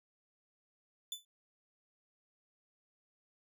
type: tone with exponential decay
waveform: sawtooth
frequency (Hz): 3496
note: A7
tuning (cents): -12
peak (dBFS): -32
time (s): 1.12-1.25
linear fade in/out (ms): 2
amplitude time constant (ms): 27
effects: none